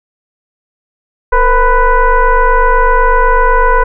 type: tone with frequency modulation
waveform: sine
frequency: 511 Hz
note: C5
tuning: 41 cents flat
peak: -5 dBFS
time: 1.32-3.84 s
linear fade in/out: 10 ms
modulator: 487 Hz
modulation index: 1.9
effects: none